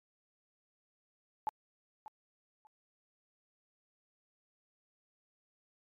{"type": "tone with echo", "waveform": "sine", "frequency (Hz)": 860, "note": "A5", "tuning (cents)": -40, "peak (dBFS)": -30, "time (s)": [1.47, 1.49], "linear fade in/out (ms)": 0, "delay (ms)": 590, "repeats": 2, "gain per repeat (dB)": -14, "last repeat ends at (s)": 2.67, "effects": ["MP3 64 kbps"]}